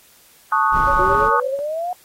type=chord; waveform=sine; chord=D# half-diminished seventh; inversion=second; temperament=equal; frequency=880 / 1108.7 / 1244.5 / 1480 Hz; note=A5 / C#6 / D#6 / F#6; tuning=0 / 0 / 0 / 0 cents; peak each=-20 / -19 / -18 / -23 dBFS; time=0.52-1.4 s; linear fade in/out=2 ms
type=noise; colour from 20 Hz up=brown; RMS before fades=-26 dBFS; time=0.71-1.31 s; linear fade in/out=50 ms
type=tone with tremolo; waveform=sine; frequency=561 Hz; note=C#5; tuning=21 cents sharp; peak=-21 dBFS; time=0.87-1.59 s; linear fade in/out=0 ms; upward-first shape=sine; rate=9 Hz; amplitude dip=90%
type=exponential sweep; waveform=sine; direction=up; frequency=360 to 735 Hz; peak=-21 dBFS; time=0.99-1.93 s; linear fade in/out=2 ms
effects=white hiss -51 dBFS RMS until 2.04 s + AAC 48 kbps